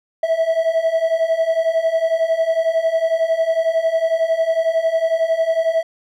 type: beating tone pair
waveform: triangle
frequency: 646 / 657 Hz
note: E5 / E5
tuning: -35 / -6 cents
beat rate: 11 Hz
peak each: -18 / -15 dBFS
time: 0.23-5.83 s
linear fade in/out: 5 ms
effects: none